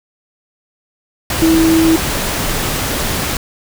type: tone in noise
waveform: sine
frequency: 324.7 Hz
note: E4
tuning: 26 cents flat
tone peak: -8 dBFS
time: 1.42-1.96 s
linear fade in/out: 2 ms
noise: pink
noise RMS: -18 dBFS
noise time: 1.3-3.37 s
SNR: +7 dB
effects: none